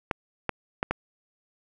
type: clicks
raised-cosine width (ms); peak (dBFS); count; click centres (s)
0.5; -10; 4; 0.112 / 0.493 / 0.829 / 0.91
effects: none